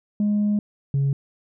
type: tone pair in turn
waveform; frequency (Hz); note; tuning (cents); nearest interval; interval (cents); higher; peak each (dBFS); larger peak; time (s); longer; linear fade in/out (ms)
sine; 207.7 / 138.62; G#3 / C#3; 0 / 0; perfect fifth; 700; first; -16; neither; 0.2-0.59 / 0.94-1.13; first; 2
effects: tanh soft clip ceiling -16 dBFS